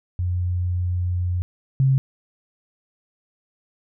sine tone pair in turn, 89.3 / 133.8 Hz, F2 / C3, +39 / +39 cents, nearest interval perfect fifth, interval 700 cents, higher second, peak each -20 / -14 dBFS, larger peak second, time 0.19-1.42 / 1.8-1.98 s, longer first, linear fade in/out 0 ms, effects none

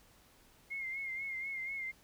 sine tone with vibrato, 2136 Hz, C7, 35 cents sharp, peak -37 dBFS, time 0.7-1.92 s, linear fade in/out 20 ms, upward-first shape sine, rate 4.1 Hz, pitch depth 49 cents each way, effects pink hiss -64 dBFS RMS until 2.03 s

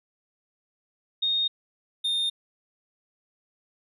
sine / triangle tone pair in turn, 3701 / 3648 Hz, A#7 / A#7, -13 / -38 cents, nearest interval unison, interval 25 cents, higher first, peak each -22 dBFS, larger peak neither, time 1.22-1.48 / 2.04-2.3 s, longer neither, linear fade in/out 10 ms, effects resampled to 32000 Hz

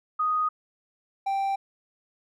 sine / triangle tone pair in turn, 1244.5 / 784 Hz, D#6 / G5, 0 / 0 cents, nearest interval minor sixth, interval 800 cents, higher first, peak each -22 dBFS, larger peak neither, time 0.19-0.49 / 1.26-1.56 s, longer neither, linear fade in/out 10 ms, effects none

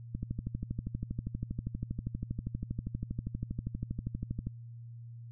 click train, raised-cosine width 5 ms, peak -22 dBFS, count 55, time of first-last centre 0.15-4.47 s, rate 12.5 Hz, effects added 117 Hz sine -44 dBFS peak until 5.31 s

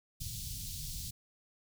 pink band-stop noise, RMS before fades -41 dBFS, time 0.2-1.11 s, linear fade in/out 10 ms, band 150 to 3900 Hz, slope 24 dB/octave, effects none

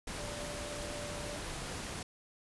sine tone in noise, 587 Hz, D5, 1 cent flat, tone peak -44 dBFS, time 0.18-1.37 s, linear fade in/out 5 ms, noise pink, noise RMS -41 dBFS, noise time 0.07-2.03 s, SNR -6 dB, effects resampled to 24000 Hz

